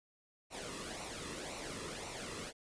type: noise with flanger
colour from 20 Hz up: pink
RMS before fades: -44 dBFS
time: 0.5-2.53 s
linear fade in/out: 50 ms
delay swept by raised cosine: 0.6 to 1.35 ms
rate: 1.9 Hz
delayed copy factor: -0.65
effects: resampled to 22050 Hz